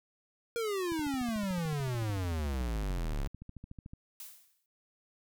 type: exponential sweep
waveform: square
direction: down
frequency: 476.3 to 32.7 Hz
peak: -32 dBFS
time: 0.56-3.27 s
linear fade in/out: 0 ms
type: click train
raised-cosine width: 5 ms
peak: -33 dBFS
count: 42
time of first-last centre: 0.92-3.935 s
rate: 13.6 Hz
type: noise with exponential decay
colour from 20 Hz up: blue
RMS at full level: -43 dBFS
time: 4.2-4.66 s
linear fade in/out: 2 ms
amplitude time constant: 100 ms
effects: none